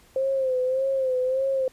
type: tone with vibrato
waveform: sine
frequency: 523.3 Hz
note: C5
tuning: in tune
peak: -21 dBFS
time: 0.16-1.68 s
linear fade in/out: 2 ms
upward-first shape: sine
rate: 1.7 Hz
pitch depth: 58 cents each way
effects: pink hiss -56 dBFS RMS until 1.72 s + resampled to 32000 Hz